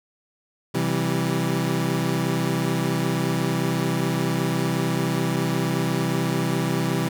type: chord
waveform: 25% pulse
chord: C major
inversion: none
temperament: equal with one note detuned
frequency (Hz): 130.81 / 164.81 / 193.63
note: C3 / E3 / G3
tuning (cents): 0 / 0 / -21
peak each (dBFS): -22 / -21 / -24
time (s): 0.74-7.09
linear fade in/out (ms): 10
effects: none